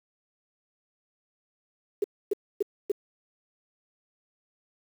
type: tone bursts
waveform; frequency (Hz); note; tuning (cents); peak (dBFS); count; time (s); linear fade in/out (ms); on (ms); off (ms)
sine; 406.2; G#4; -38; -21; 4; 2.02-2.918; 5; 22; 270
effects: 8-bit